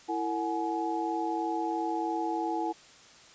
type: tone cluster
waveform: sine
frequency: 331.8 / 453.4 / 741 / 844 Hz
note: E4 / A#4 / F#5 / G#5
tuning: +11 / -48 / +2 / +28 cents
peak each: -32 / -39 / -36 / -32 dBFS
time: 0.08-2.73 s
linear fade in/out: 20 ms
effects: white hiss -54 dBFS RMS until 3.34 s + resampled to 16000 Hz